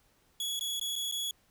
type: tone with dropouts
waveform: sawtooth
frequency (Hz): 3367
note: G#7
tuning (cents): +23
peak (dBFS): -29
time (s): 0.4-1.31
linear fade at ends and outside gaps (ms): 2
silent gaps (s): 0.594-0.609 / 0.797-0.812 / 0.956-0.961 / 1.114-1.122
effects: pink hiss -68 dBFS RMS until 1.5 s